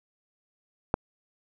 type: click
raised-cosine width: 1 ms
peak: -8 dBFS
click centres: 0.941 s
effects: none